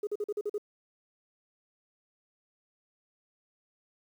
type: tone bursts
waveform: sine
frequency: 415.3 Hz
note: G#4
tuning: in tune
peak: -28 dBFS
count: 7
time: 0.03-0.581 s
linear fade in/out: 5 ms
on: 41 ms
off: 44 ms
effects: tanh soft clip ceiling -25 dBFS + 10-bit